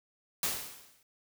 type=noise with exponential decay; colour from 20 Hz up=white; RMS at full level=-29 dBFS; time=0.43-1.03 s; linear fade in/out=2 ms; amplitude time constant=130 ms; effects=none